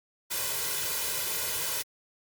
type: noise with comb filter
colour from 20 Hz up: white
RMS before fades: -31 dBFS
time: 0.3-1.83 s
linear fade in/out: 20 ms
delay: 2 ms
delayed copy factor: +0.75
effects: high-pass 80 Hz 12 dB/octave + Opus 48 kbps